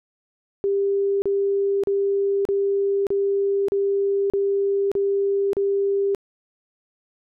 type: tone bursts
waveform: sine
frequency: 397.2 Hz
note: G4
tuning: 23 cents sharp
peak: -18 dBFS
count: 9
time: 0.64-6.148 s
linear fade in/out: 0 ms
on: 580 ms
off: 36 ms
effects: none